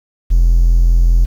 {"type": "tone", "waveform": "triangle", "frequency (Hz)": 42.43, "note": "F1", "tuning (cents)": -49, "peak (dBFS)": -4, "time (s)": [0.3, 1.26], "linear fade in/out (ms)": 20, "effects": ["tanh soft clip ceiling -1 dBFS", "7-bit"]}